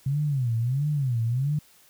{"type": "tone with vibrato", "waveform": "sine", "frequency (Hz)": 130.81, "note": "C3", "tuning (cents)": 0, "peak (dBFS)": -22, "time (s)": [0.06, 1.59], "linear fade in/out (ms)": 5, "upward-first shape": "sine", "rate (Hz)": 1.5, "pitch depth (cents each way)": 240, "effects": ["white hiss -57 dBFS RMS until 1.89 s"]}